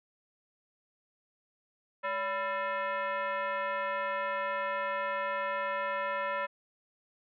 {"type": "tone with frequency modulation", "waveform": "sine", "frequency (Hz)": 212.1, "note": "G#3", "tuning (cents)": 37, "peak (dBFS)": -30, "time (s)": [2.03, 6.47], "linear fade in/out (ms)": 20, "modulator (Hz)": 782, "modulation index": 2.3, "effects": []}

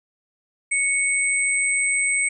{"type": "tone pair together", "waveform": "sine", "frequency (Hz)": [2217, 8193], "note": ["C#7", "C9"], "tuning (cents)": [0, -37], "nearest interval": "octave + major seventh", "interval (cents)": 2263, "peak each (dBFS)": [-20, -23], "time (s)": [0.71, 2.29], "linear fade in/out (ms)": 10, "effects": []}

